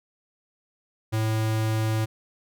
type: tone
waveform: square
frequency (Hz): 110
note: A2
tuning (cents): 0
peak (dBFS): -23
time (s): 1.12-2.06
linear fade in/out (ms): 20
effects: none